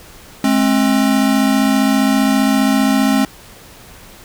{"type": "tone pair together", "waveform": "square", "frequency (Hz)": [212.1, 267.2], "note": ["G#3", "C4"], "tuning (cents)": [37, 36], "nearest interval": "major third", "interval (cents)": 399, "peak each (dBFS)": [-16, -14], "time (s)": [0.44, 3.25], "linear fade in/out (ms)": 2, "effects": ["pink hiss -40 dBFS RMS until 4.24 s"]}